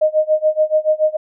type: tone with tremolo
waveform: sine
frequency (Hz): 619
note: D#5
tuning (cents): -9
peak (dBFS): -9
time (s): 0.01-1.17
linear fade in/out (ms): 10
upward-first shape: sine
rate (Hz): 7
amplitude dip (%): 95
effects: none